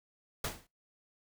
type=noise with exponential decay; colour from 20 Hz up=pink; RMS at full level=-31 dBFS; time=0.44-0.67 s; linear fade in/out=5 ms; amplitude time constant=50 ms; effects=noise-tail reverb RT60 0.2 s tail -21 dB re dry